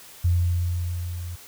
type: tone with level ramp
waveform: sine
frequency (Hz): 87.31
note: F2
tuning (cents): 0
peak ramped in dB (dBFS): -16 to -31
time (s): 0.24-1.36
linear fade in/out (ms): 10
effects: white hiss -46 dBFS RMS until 1.47 s